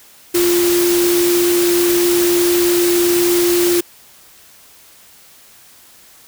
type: tone in noise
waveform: sine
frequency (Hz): 349.2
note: F4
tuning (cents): 0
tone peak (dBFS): -12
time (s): 0.34-3.81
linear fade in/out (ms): 10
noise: white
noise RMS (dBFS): -20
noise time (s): 0.34-3.81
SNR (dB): +5
effects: white hiss -45 dBFS RMS until 6.27 s